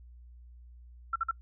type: tone bursts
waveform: sine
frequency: 1349 Hz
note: E6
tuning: 40 cents sharp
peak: -26 dBFS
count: 3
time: 1.13-1.312 s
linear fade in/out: 5 ms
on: 28 ms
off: 49 ms
effects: noise-tail reverb RT60 0.1 s tail -23 dB re dry + added 60 Hz sine -49 dBFS peak until 1.41 s